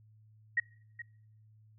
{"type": "tone with echo", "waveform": "sine", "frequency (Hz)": 1889, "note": "A#6", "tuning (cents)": 22, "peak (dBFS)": -25, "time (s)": [0.57, 0.6], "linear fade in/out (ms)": 5, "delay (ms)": 420, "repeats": 1, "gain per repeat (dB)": -14, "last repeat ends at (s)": 1.02, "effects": ["noise-tail reverb RT60 0.7 s tail -26 dB re dry", "added 108 Hz sine -58 dBFS peak until 1.78 s"]}